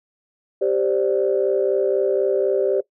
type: chord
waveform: sine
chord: G suspended fourth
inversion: none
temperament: equal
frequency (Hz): 392 / 523.3 / 587.3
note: G4 / C5 / D5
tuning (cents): 0 / 0 / 0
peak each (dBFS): -19 / -22 / -22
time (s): 0.61-2.81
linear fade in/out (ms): 10
effects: noise-tail reverb RT60 0.1 s tail -19 dB re dry + tanh soft clip ceiling -7 dBFS